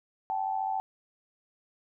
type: tone pair together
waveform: sine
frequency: 771 / 865.4 Hz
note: G5 / A5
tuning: -29 / -29 cents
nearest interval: major second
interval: 200 cents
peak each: -30 / -32 dBFS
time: 0.3-0.8 s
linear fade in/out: 0 ms
effects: none